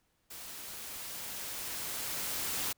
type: noise with level ramp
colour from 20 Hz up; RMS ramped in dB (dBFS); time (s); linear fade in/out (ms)
white; -46 to -34; 0.3-2.73; 10
effects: pink hiss -75 dBFS RMS until 2.77 s